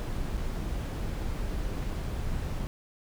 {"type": "noise with dropouts", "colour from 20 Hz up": "brown", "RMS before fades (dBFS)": -32, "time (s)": [0, 2.67], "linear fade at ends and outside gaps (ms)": 0, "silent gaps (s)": [0.372, 0.377], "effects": []}